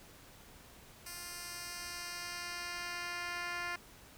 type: tone with band-pass filter sweep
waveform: 10% pulse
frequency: 349.9 Hz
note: F4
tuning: 3 cents sharp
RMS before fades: -42 dBFS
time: 1.06-3.76 s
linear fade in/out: 5 ms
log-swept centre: 9600 to 2200 Hz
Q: 0.78
effects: pink hiss -57 dBFS RMS until 4.17 s